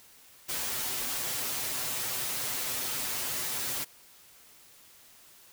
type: noise with comb filter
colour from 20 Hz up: white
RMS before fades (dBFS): -33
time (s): 0.48-3.85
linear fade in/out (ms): 20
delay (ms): 7.9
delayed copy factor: +0.95
effects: white hiss -56 dBFS RMS until 5.52 s